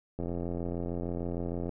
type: click train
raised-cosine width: 2 ms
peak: -22 dBFS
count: 131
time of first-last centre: 0.19-1.693 s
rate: 86.5 Hz
effects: none

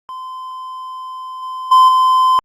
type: tone with level steps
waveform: triangle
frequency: 1030 Hz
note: C6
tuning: 28 cents flat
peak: -24 / -21 / -3 / -7 dBFS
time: 0.09-2.39 s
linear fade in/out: 0 ms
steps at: 1.42 / 1.71 / 1.88 s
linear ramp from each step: 10 ms
effects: Opus 48 kbps

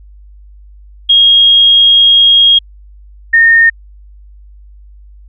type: tone pair in turn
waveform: sine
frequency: 3265 / 1832.4 Hz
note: G#7 / A#6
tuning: -30 / -30 cents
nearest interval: minor seventh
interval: 1000 cents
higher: first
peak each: -3 dBFS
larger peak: neither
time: 1.09-2.59 / 3.33-3.7 s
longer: first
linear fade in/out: 10 ms
effects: added 50 Hz sine -34 dBFS peak until 5.28 s

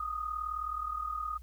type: tone with amplitude modulation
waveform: sine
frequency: 1240 Hz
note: D#6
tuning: 6 cents flat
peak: -30 dBFS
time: 0-1.38 s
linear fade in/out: 5 ms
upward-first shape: sine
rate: 39.1 Hz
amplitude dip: 70%
effects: added 60 Hz sine -46 dBFS peak until 1.42 s + white hiss -68 dBFS RMS until 1.42 s

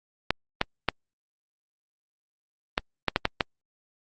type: clicks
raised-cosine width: 0.3 ms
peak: -5 dBFS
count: 8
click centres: 0.306 / 0.614 / 0.887 / 2.779 / 3.083 / 3.161 / 3.254 / 3.408 s
effects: Opus 48 kbps

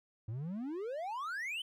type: exponential sweep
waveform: triangle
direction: up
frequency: 103.83 to 3131 Hz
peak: -35 dBFS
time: 0.28-1.62 s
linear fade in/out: 5 ms
effects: none

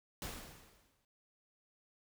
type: noise with exponential decay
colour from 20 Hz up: pink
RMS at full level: -41 dBFS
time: 0.22-1.05 s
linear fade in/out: 1 ms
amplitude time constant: 180 ms
effects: none

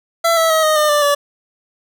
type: tone with pitch steps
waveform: 25% pulse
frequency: 670 / 653.2 / 636.8 / 620.8 / 605.2 / 590 / 575.2 Hz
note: E5 / E5 / D#5 / D#5 / D#5 / D5 / D5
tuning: +28 / -16 / +40 / -4 / -48 / +8 / -36 cents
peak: -8 dBFS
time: 0.24-1.15 s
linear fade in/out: 10 ms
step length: 130 ms
effects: none

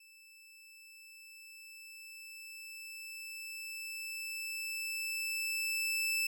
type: tone with level ramp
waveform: sawtooth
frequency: 2637 Hz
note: E7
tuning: in tune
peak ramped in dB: -54 to -27 dBFS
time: 0-6.27 s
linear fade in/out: 5 ms
effects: none

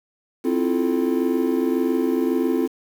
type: chord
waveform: triangle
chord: F major seventh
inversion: second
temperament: just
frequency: 261.9 / 327.4 / 349.2 / 436.5 Hz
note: C4 / E4 / F4 / A4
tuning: +2 / -12 / 0 / -14 cents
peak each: -20 / -23 / -22 / -24 dBFS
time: 0.44-2.68 s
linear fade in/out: 20 ms
effects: 7-bit

